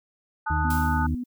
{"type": "chord", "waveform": "sine", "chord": "D# diminished", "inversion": "second", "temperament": "equal", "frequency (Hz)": [880, 1244.5, 1480], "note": ["A5", "D#6", "F#6"], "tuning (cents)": [0, 0, 0], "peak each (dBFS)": [-27, -32, -30], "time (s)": [0.46, 1.07], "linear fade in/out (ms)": 10}
{"type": "harmonic tone", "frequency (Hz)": 77.1, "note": "D#2", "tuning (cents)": -15, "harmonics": [1, 2, 4], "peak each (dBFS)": [-24, -30, -36], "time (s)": [0.5, 1.15], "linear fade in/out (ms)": 5}
{"type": "tone", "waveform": "sine", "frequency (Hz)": 247, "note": "B3", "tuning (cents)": 0, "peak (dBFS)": -28, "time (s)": [0.64, 1.24], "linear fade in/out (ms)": 10}
{"type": "noise with exponential decay", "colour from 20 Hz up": "blue", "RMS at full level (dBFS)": -33, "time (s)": [0.7, 1.26], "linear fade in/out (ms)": 5, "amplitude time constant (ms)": 120}
{"effects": []}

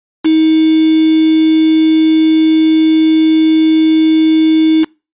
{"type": "tone with quantisation", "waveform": "sine", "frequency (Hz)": 316.8, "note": "D#4", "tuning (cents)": 31, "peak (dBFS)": -6, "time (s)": [0.24, 4.85], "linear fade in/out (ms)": 20, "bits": 3, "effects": ["noise-tail reverb RT60 0.3 s tail -26 dB re dry", "resampled to 8000 Hz"]}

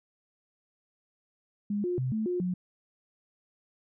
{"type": "tone with pitch steps", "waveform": "sine", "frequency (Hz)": [205.1, 356.4, 128.8, 218.6, 357.7, 180.9], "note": ["G#3", "F4", "C3", "A3", "F4", "F#3"], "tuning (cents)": [-21, 35, -27, -11, 41, -39], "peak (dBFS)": -27, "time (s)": [1.7, 2.54], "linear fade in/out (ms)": 5, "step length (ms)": 140, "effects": []}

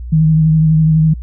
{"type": "tone with vibrato", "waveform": "sine", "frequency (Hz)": 157.9, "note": "D#3", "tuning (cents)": 26, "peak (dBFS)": -7, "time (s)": [0.12, 1.14], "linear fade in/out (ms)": 10, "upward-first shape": "sine", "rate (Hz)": 12, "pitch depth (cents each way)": 27, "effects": ["added 60 Hz sine -23 dBFS peak until 1.22 s"]}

